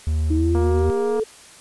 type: tone with pitch glide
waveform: triangle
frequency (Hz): 77.78 to 81.32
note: D#2 to E2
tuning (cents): 0 to -23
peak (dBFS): -16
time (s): 0.07-0.9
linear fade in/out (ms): 0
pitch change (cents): +77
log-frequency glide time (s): 0.34-0.43
type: linear sweep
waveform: sine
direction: up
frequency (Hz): 310.8 to 440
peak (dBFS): -19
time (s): 0.3-1.24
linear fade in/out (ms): 10
type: click train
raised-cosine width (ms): 1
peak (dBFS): -17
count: 153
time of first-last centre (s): 0.55-1.197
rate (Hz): 235
effects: white hiss -45 dBFS RMS until 1.6 s + resampled to 24000 Hz